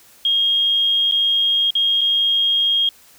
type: tone with dropouts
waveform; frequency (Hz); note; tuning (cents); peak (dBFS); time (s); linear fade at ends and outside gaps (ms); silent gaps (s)
sine; 3249; G#7; -39; -14; 0.25-2.89; 2; 1.113-1.121 / 1.706-1.752 / 2.01-2.014
effects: white hiss -49 dBFS RMS until 3.18 s